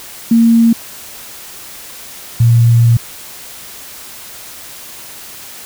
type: tone pair in turn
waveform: sine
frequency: 230 / 117.08 Hz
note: A#3 / A#2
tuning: -23 / +8 cents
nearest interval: octave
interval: 1169 cents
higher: first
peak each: -5 dBFS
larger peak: neither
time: 0.31-0.73 / 2.4-2.97 s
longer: second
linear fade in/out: 5 ms
effects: white hiss -32 dBFS RMS until 5.65 s